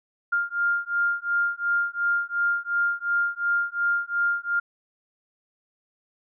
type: beating tone pair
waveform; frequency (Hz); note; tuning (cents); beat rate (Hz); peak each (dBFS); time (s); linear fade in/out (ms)
sine; 1401 / 1403.8; F6 / F6; +5 / +9; 2.8; -25 / -25; 0.32-4.6; 10
effects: none